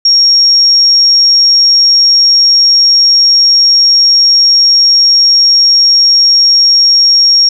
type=tone; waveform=sine; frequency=5570 Hz; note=F8; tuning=5 cents flat; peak=-3 dBFS; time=0.05-7.49 s; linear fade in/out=5 ms; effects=none